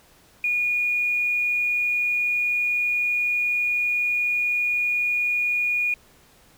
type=tone with quantisation; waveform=sine; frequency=2444 Hz; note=D#7; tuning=32 cents flat; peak=-20 dBFS; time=0.44-5.94 s; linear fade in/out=2 ms; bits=8; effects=pink hiss -55 dBFS RMS until 6.57 s